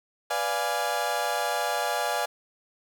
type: chord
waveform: 30% pulse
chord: B diminished seventh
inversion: none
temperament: equal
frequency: 493.9 / 587.3 / 698.5 / 830.6 Hz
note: B4 / D5 / F5 / Ab5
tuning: 0 / 0 / 0 / 0 cents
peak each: -32 / -29 / -28 / -27 dBFS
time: 0.3-2.26 s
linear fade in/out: 10 ms
effects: none